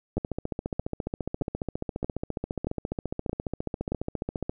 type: two click trains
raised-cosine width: 2 ms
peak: -16 / -15 dBFS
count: 64 / 7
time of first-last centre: 0.18-4.495 / 0.17-3.92 s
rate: 14.6 / 1.6 Hz
effects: none